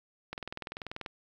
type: click train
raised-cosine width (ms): 0.3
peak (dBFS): -22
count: 16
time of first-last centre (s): 0.33-1.062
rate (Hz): 20.5
effects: 10-bit